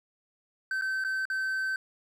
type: tone with dropouts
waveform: triangle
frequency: 1542 Hz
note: G6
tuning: 29 cents flat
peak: -26 dBFS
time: 0.71-1.76 s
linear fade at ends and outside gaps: 2 ms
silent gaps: 0.813-0.82 / 1.04-1.047 / 1.254-1.3 s
effects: none